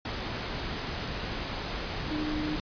sine tone in noise, 304 Hz, D#4, 40 cents flat, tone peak -30 dBFS, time 2.11-2.56 s, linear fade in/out 2 ms, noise pink, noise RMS -34 dBFS, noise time 0.05-2.6 s, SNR +1 dB, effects resampled to 11025 Hz

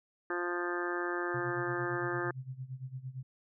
harmonic tone, 175.5 Hz, F3, 9 cents sharp, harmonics 2 / 3 / 4 / 5 / 6 / 7 / 8 / 9 / 10, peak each -35 / -44 / -45 / -44 / -46 / -40 / -47 / -39 / -42 dBFS, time 0.3-2.31 s, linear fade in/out 2 ms
sine tone with tremolo, 130 Hz, C3, 11 cents flat, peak -36 dBFS, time 1.34-3.23 s, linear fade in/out 5 ms, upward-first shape sine, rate 8.8 Hz, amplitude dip 85%
effects none

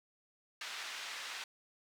pink band-pass noise, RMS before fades -44 dBFS, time 0.61-1.44 s, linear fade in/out 2 ms, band 1500 to 4900 Hz, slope 12 dB/octave, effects none

